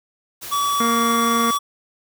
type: noise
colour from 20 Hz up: white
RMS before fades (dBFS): -33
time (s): 0.41-1.58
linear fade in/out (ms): 20
type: tone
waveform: square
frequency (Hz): 1142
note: D6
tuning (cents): -49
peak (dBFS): -19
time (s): 0.51-1.59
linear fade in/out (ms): 20
type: harmonic tone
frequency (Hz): 233.1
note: A#3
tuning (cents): 0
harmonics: 1 / 2 / 3 / 4 / 5 / 6 / 7 / 8 / 9 / 10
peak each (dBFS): -21 / -26 / -34 / -36 / -34 / -30 / -40 / -36 / -34 / -43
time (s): 0.8-1.51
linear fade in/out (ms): 5
effects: none